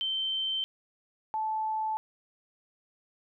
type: tone pair in turn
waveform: sine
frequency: 3107 / 871.9 Hz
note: G7 / A5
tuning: -16 / -16 cents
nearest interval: octave + minor seventh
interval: 2200 cents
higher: first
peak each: -28 dBFS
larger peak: neither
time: 0.01-0.64 / 1.34-1.97 s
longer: neither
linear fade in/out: 0 ms
effects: none